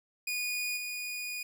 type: tone with level steps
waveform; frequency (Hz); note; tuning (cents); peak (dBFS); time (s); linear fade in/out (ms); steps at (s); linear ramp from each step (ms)
sawtooth; 2459; D#7; -21; -28 / -32; 0.27-1.43; 5; 0.76; 20
effects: none